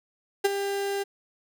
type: tone with ADSR envelope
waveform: 35% pulse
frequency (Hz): 398.2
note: G4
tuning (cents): +27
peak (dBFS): -15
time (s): 0.44-1.04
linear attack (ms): 12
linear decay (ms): 24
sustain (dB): -10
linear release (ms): 19
effects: none